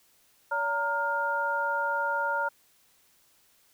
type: tone cluster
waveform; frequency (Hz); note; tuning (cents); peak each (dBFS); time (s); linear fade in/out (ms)
sine; 571 / 924 / 1411; D5 / A#5 / F6; -49 / -16 / +17; -33 / -29 / -29; 0.51-2.49; 10
effects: white hiss -64 dBFS RMS until 3.73 s